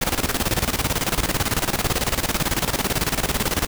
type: noise with tremolo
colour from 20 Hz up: pink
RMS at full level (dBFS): -20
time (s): 0.01-3.67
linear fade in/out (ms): 10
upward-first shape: square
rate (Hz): 18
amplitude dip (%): 75
effects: none